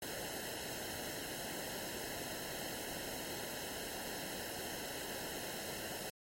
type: noise with comb filter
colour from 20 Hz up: pink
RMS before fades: -43 dBFS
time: 0.02-6.1 s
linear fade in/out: 2 ms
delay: 0.85 ms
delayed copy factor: -0.85
effects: MP3 64 kbps